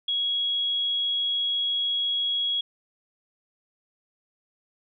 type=tone; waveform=sine; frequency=3322 Hz; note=G#7; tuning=in tune; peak=-23 dBFS; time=0.08-2.61 s; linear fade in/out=5 ms; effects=none